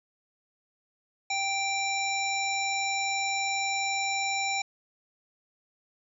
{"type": "harmonic tone with a mistuned harmonic", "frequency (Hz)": 784, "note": "G5", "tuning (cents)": 0, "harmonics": [1, 3, 5, 7, 9], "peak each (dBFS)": [-31, -30, -36, -39, -36], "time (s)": [1.3, 4.62], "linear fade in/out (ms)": 5, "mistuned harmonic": 5, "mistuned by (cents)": 17, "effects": []}